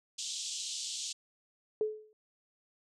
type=band-pass noise; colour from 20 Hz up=white; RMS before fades=-39 dBFS; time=0.18-1.13 s; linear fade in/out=10 ms; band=3000 to 7900 Hz; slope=48 dB/octave
type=tone with exponential decay; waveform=sine; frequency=430 Hz; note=A4; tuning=40 cents flat; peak=-25 dBFS; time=1.81-2.13 s; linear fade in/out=1 ms; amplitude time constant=69 ms
effects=none